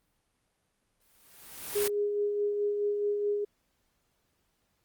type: noise with exponential growth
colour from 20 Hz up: white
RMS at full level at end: -30 dBFS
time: 1-1.88 s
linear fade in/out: 5 ms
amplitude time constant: 190 ms
type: tone with tremolo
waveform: sine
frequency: 411.9 Hz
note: G#4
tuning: 14 cents flat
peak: -25 dBFS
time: 1.75-3.45 s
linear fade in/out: 10 ms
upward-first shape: sine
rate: 4.7 Hz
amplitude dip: 35%
effects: pink hiss -75 dBFS RMS until 4.84 s + Opus 32 kbps